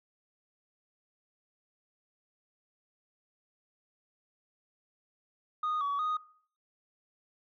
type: tone with pitch steps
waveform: sine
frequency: 1236 / 1133 / 1242 Hz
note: D#6 / C#6 / D#6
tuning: -12 / +37 / -3 cents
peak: -27 dBFS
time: 5.63-6.17 s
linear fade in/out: 5 ms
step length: 180 ms
effects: noise-tail reverb RT60 0.5 s tail -17 dB re dry + tanh soft clip ceiling -27 dBFS